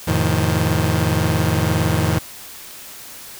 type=chord; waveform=sawtooth; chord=F dominant seventh; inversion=none; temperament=just; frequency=87.31 / 109.13 / 130.96 / 157.15 Hz; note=F2 / A2 / C3 / Eb3; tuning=0 / -14 / +2 / +18 cents; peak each=-17 / -17 / -21 / -16 dBFS; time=0.07-2.19 s; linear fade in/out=10 ms; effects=white hiss -37 dBFS RMS until 3.39 s